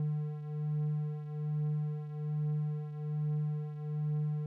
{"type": "beating tone pair", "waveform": "triangle", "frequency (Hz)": [150, 151.2], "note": ["D3", "D#3"], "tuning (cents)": [37, -49], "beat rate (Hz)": 1.2, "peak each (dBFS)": [-31, -37], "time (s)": [0, 4.46], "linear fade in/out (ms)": 2, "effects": []}